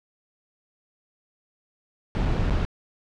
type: noise with dropouts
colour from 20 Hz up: brown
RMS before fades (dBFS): -23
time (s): 2.15-2.65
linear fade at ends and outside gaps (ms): 0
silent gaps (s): 2.252-2.256 / 2.373-2.377 / 2.497-2.507
effects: low-pass 4000 Hz 12 dB/octave

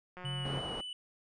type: click train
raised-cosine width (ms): 0.5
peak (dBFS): -32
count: 77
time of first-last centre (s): 0.17-0.59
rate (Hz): 181
type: tone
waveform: sine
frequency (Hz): 138.59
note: C#3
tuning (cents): 0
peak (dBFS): -36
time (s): 0.24-0.6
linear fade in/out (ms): 10
type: tone with vibrato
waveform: triangle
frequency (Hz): 2960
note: F#7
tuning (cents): 0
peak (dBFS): -38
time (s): 0.25-0.93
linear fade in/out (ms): 2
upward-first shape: triangle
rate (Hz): 3.7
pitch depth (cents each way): 20
type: low-pass noise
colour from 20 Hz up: white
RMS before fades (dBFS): -41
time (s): 0.45-0.81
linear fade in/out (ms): 2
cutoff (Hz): 740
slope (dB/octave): 12
effects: resampled to 24000 Hz

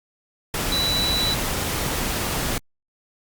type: tone in noise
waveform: sine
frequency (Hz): 3951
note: B7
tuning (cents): 0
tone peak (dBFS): -21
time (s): 0.72-1.34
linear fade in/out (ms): 2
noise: pink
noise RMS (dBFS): -25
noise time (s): 0.54-2.58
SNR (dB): +1
effects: Opus 48 kbps

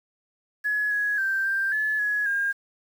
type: tone with pitch steps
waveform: sine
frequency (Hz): 1691 / 1671 / 1568 / 1580 / 1721 / 1682 / 1614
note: G#6 / G#6 / G6 / G6 / A6 / G#6 / G#6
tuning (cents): +31 / +10 / 0 / +13 / -39 / +22 / -50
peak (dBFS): -22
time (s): 0.64-2.53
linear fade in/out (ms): 20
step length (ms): 270
effects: 8-bit

